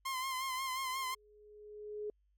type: tone with vibrato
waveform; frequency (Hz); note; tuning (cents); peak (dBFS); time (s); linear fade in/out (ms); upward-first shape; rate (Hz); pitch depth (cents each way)
sawtooth; 1046.5; C6; 0; -32; 0.05-1.15; 10; sine; 5.6; 45
type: tone with exponential growth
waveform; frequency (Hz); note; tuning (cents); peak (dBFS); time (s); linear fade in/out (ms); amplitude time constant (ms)
sine; 420; G#4; +19; -36; 0.81-2.1; 2; 280
effects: added 50 Hz sine -70 dBFS peak until 2.37 s + AAC 64 kbps